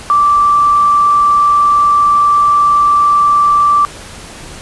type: tone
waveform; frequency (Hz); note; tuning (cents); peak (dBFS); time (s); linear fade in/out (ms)
sine; 1169; D6; -8; -6; 0.1-3.85; 0
effects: pink hiss -31 dBFS RMS until 4.61 s + resampled to 24000 Hz

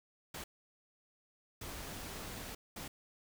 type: noise bursts at uneven times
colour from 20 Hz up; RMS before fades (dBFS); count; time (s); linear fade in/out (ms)
pink; -45; 3; 0.34-0.44 / 1.61-2.55 / 2.76-2.88; 5
effects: none

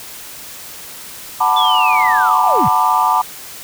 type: chord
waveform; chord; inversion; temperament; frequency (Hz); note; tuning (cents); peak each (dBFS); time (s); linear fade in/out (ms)
sine; B minor seventh; second; just; 740.8 / 889 / 987.8 / 1185.3; F#5 / A5 / B5 / D6; +2 / +18 / 0 / +16; -18 / -15 / -15 / -16; 1.4-3.22; 10
type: linear sweep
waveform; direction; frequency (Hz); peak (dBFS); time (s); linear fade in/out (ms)
sine; down; 3520 to 82.41; -16; 1.56-2.69; 10
effects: tanh soft clip ceiling -2 dBFS + white hiss -33 dBFS RMS until 3.63 s

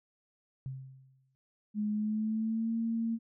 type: tone with exponential decay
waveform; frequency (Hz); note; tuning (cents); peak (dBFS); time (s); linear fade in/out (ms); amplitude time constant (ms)
sine; 132.4; C3; +21; -34; 0.66-1.35; 0; 150
type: tone with pitch glide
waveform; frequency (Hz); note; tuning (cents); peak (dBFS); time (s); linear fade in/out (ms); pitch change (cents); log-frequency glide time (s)
sine; 210.3 to 228; G#3 to A#3; +22 to -38; -29; 1.74-3.19; 50; +140; 1.91-2.74
effects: none

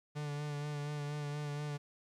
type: tone with vibrato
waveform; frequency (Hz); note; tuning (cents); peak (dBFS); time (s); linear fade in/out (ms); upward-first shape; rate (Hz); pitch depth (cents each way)
45% pulse; 146.83; D3; 0; -37; 0.15-1.78; 20; sine; 4.2; 26
effects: low-pass 8000 Hz 12 dB/octave + 12-bit

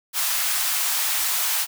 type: high-pass noise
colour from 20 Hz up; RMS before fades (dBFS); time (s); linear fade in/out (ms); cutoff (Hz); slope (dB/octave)
white; -23; 0.13-1.67; 50; 750; 24
effects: none

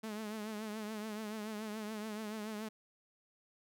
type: tone with vibrato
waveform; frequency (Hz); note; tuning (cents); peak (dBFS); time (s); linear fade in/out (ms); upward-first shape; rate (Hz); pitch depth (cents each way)
sawtooth; 214.6; A3; -43; -36; 0.03-2.69; 10; triangle; 7; 74
effects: none

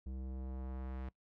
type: tone with low-pass filter sweep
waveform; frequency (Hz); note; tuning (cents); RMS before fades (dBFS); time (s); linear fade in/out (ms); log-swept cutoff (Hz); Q
square; 64.9; C2; -13; -43; 0.06-1.09; 5; 300 to 2200; 0.76
effects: noise-tail reverb RT60 0.1 s tail -20 dB re dry

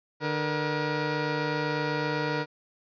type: tone pair together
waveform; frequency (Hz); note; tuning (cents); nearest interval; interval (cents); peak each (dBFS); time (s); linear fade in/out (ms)
15% pulse; 149.85 / 477.4; D3 / A#4; +35 / +41; octave + minor sixth; 2006; -23; 0.2-2.46; 50
effects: resampled to 11025 Hz

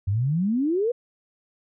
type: exponential sweep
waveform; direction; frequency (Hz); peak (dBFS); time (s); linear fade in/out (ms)
sine; up; 92.1 to 501; -20; 0.07-0.92; 10
effects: none

